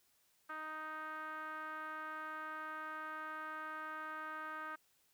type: tone with low-pass filter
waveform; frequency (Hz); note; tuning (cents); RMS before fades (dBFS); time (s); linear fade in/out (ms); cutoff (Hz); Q
5% pulse; 311.4; D#4; +2; -45; 0.49-4.76; 10; 1400; 6
effects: white hiss -74 dBFS RMS until 5.13 s